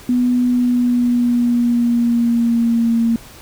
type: tone with pitch glide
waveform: sine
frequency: 246.9 to 230.4 Hz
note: B3 to A#3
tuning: 0 to -20 cents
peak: -12 dBFS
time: 0.09-3.16 s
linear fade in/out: 2 ms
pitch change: -120 cents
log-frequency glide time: 0.48-2.99 s
effects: pink hiss -40 dBFS RMS until 3.41 s